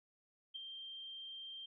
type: tone with ADSR envelope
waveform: sine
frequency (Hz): 3164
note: G7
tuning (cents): +15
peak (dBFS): -40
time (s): 0.54-1.66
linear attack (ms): 19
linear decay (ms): 9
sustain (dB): -6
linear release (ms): 7
effects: none